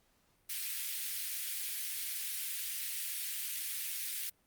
white high-pass noise, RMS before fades -38 dBFS, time 0.49-4.3 s, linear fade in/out 10 ms, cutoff 1900 Hz, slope 24 dB/octave, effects pink hiss -72 dBFS RMS until 4.46 s + Opus 48 kbps

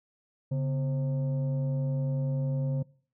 sine tone with frequency modulation, 139.6 Hz, C#3, 13 cents sharp, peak -25 dBFS, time 0.51-2.83 s, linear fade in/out 10 ms, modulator 390 Hz, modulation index 0.43, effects noise-tail reverb RT60 0.5 s tail -23 dB re dry + tanh soft clip ceiling -21 dBFS

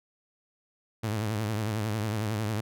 sawtooth tone with vibrato, 107.7 Hz, A2, 37 cents flat, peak -24 dBFS, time 1.03-2.61 s, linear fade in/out 10 ms, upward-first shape triangle, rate 11 Hz, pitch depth 110 cents each way, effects none

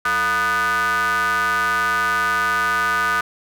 square ring-modulated tone, 130.5 Hz, C3, 4 cents flat, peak -15 dBFS, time 0.05-3.21 s, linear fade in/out 5 ms, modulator 1360 Hz, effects none

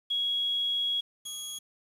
sine / 20% pulse tone pair in turn, 3322 / 3322 Hz, G#7 / G#7, 0 / 0 cents, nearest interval unison, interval 0 cents, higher neither, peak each -26 / -31 dBFS, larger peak first, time 0.1-1.01 / 1.25-1.59 s, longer first, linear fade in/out 10 ms, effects resampled to 32000 Hz + 9-bit

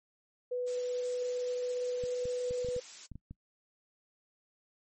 sine tone, 495.1 Hz, B4, 4 cents sharp, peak -31 dBFS, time 0.51-2.8 s, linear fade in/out 10 ms
blue noise, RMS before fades -44 dBFS, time 0.66-3.07 s, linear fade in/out 20 ms
clicks, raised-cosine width 5 ms, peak -32 dBFS, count 9, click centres 2.038 / 2.255 / 2.509 / 2.647 / 2.687 / 2.764 / 3.117 / 3.156 / 3.31 s
effects noise-tail reverb RT60 0.1 s tail -24 dB re dry + MP3 32 kbps

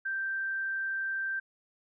sine tone, 1568 Hz, G6, in tune, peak -30 dBFS, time 0.05-1.4 s, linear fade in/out 10 ms, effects none

